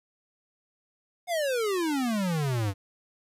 square exponential sweep, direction down, 730 to 94.3 Hz, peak -26 dBFS, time 1.27-2.74 s, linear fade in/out 50 ms, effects resampled to 32000 Hz + 11-bit

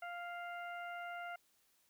harmonic tone, 698.5 Hz, F5, in tune, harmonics 1 / 2 / 3 / 4, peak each -45 / -47 / -52 / -58 dBFS, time 0.02-1.36 s, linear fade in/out 5 ms, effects white hiss -74 dBFS RMS until 1.89 s

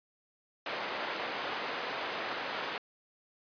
pink band-pass noise, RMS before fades -37 dBFS, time 0.66-2.78 s, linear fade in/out 2 ms, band 490 to 3200 Hz, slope 12 dB/octave, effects resampled to 11025 Hz

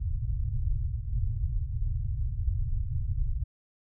pink low-pass noise, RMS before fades -29 dBFS, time 0-3.44 s, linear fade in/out 10 ms, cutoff 130 Hz, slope 96 dB/octave, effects none

